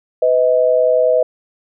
sine tone pair together, 502 / 632.5 Hz, B4 / D#5, +28 / +28 cents, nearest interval major third, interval 400 cents, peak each -13 dBFS, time 0.22-1.23 s, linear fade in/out 5 ms, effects none

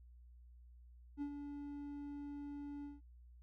triangle tone with ADSR envelope, 287.4 Hz, D4, 37 cents flat, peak -35 dBFS, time 1.17-3.01 s, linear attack 47 ms, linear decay 77 ms, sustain -7 dB, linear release 170 ms, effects noise-tail reverb RT60 0.1 s tail -26 dB re dry + added 60 Hz sine -57 dBFS peak until 3.42 s

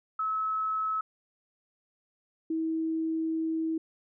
sine tone pair in turn, 1294 / 322.2 Hz, E6 / E4, -32 / -39 cents, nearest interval 2 octaves, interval 2407 cents, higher first, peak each -27 dBFS, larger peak neither, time 0.19-1.01 / 2.5-3.78 s, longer second, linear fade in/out 5 ms, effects none

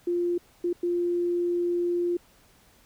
sine tone bursts at uneven times, 349.2 Hz, F4, in tune, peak -23 dBFS, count 3, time 0.07-0.38 / 0.64-0.73 / 0.83-2.17 s, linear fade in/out 5 ms, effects pink hiss -59 dBFS RMS until 2.85 s

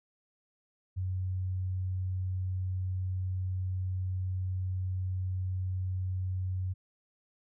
sine tone, 92.8 Hz, F#2, 6 cents sharp, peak -30 dBFS, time 0.96-6.74 s, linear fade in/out 20 ms, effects none

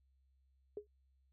sine tone with exponential decay, 415.6 Hz, G#4, 1 cent sharp, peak -37 dBFS, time 0.77-0.87 s, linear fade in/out 2 ms, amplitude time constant 20 ms, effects added 66 Hz sine -70 dBFS peak until 1.32 s

